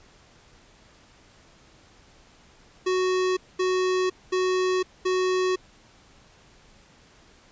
square tone bursts, 370 Hz, F#4, in tune, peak -22 dBFS, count 4, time 2.86-5.56 s, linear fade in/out 10 ms, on 510 ms, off 220 ms, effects pink hiss -55 dBFS RMS until 7.51 s + resampled to 16000 Hz

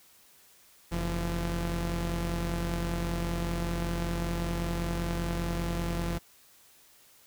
sawtooth tone pair together, 45.13 / 170.4 Hz, F#1 / F3, -42 / -42 cents, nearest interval octave + major seventh, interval 2300 cents, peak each -28 / -28 dBFS, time 0.91-6.19 s, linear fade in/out 20 ms, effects white hiss -59 dBFS RMS until 7.26 s

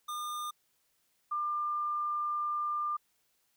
square / sine tone pair in turn, 1209 / 1196.5 Hz, D6 / D6, +50 / +32 cents, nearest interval unison, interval 18 cents, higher first, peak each -36 / -30 dBFS, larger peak second, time 0.08-0.51 / 1.31-2.97 s, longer second, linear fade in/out 10 ms, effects white hiss -74 dBFS RMS until 3.56 s

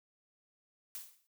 blue noise with exponential decay, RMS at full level -41 dBFS, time 0.95-1.27 s, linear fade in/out 0 ms, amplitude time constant 69 ms, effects noise-tail reverb RT60 0.1 s tail -21 dB re dry

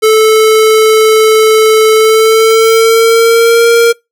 square tone with pitch glide, 436.9 to 465.6 Hz, A4 to A#4, -12 to -2 cents, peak -4 dBFS, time 0.02-3.93 s, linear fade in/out 20 ms, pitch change +110 cents, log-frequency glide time 1.94-3.68 s, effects noise-tail reverb RT60 0.2 s tail -25 dB re dry

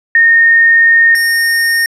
sine / square tone pair in turn, 1839 / 1839 Hz, A#6 / A#6, -24 / -24 cents, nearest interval unison, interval 0 cents, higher neither, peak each -4 / -10 dBFS, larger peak first, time 0.15-1.15 / 1.15-1.86 s, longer first, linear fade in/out 2 ms, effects resampled to 32000 Hz

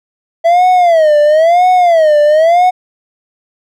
triangle tone with vibrato, 659.3 Hz, E5, in tune, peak -3 dBFS, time 0.44-2.71 s, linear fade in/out 20 ms, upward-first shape sine, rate 0.99 Hz, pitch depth 190 cents each way, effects none

